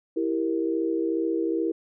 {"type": "chord", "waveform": "sine", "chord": "E diminished", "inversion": "none", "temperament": "equal", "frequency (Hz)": [329.6, 392, 466.2], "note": ["E4", "G4", "Bb4"], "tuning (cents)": [0, 0, 0], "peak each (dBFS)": [-25, -30, -29], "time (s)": [0.16, 1.72], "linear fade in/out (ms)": 10, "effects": []}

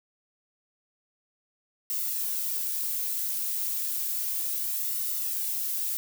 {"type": "noise with flanger", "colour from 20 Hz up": "violet", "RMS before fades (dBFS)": -30, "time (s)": [1.9, 5.97], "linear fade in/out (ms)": 0, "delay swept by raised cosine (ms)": [1.2, 3.4], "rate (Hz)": 0.32, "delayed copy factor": -0.5, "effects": []}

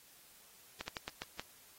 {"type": "slowing click train", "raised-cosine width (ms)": 0.2, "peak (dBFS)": -22, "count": 6, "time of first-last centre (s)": [0.81, 1.396], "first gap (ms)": 70, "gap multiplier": 1.26, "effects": ["white hiss -61 dBFS RMS until 1.78 s", "AAC 48 kbps"]}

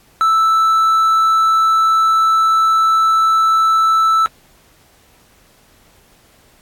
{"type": "tone", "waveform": "triangle", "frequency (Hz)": 1318.5, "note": "E6", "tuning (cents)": 0, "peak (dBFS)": -8, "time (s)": [0.21, 4.26], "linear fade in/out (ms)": 0, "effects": ["pink hiss -51 dBFS RMS until 6.61 s", "AAC 64 kbps"]}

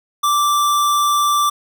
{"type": "tone", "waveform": "square", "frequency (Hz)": 1172, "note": "D6", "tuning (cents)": -4, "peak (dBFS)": -14, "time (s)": [0.23, 1.5], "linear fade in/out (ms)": 10, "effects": []}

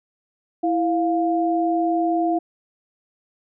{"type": "tone pair together", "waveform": "sine", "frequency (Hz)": [330.5, 702], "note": ["E4", "F5"], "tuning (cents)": [5, 9], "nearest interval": "octave + minor second", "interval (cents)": 1304, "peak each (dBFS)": [-20, -21], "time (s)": [0.63, 2.39], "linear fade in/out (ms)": 10, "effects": []}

